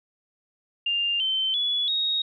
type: tone with pitch steps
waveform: sine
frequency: 2800 / 3089 / 3408 / 3759 Hz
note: F7 / G7 / G#7 / A#7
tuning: +4 / -26 / +44 / +14 cents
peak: -22 dBFS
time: 0.86-2.22 s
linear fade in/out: 5 ms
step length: 340 ms
effects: none